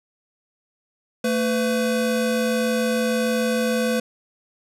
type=tone pair together; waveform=square; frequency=224.2 / 502.6 Hz; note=A3 / B4; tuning=+33 / +30 cents; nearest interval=octave + major second; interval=1397 cents; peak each=-23 dBFS; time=1.24-4 s; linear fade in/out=5 ms; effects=resampled to 32000 Hz + 8-bit